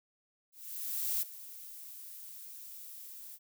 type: noise with ADSR envelope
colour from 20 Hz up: violet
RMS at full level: -32 dBFS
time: 0.52-3.39 s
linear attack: 700 ms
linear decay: 15 ms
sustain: -16 dB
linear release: 51 ms
effects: none